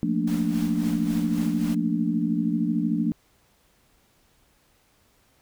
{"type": "chord", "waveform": "sine", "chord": "Bb major seventh", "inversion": "second", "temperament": "equal", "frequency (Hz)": [174.61, 220, 233.1, 293.7], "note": ["F3", "A3", "Bb3", "D4"], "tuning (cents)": [0, 0, 0, 0], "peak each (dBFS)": -27, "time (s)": [0.03, 3.12], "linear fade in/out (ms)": 0}
{"type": "noise with tremolo", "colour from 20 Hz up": "pink", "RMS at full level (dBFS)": -39, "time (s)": [0.27, 1.75], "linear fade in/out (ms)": 5, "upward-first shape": "sine", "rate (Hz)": 3.7, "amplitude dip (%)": 55}
{"effects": ["pink hiss -63 dBFS RMS until 5.41 s"]}